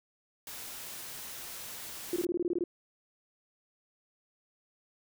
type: noise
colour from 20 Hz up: white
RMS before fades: -43 dBFS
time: 0.47-2.25 s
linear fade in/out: 2 ms
type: tone bursts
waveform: sine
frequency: 349.2 Hz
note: F4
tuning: in tune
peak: -27 dBFS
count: 10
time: 2.13-2.639 s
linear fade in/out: 2 ms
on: 32 ms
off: 21 ms
effects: none